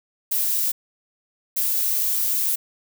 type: noise bursts at uneven times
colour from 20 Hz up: violet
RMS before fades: -22 dBFS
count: 2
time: 0.31-0.72 / 1.56-2.56 s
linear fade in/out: 10 ms
effects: none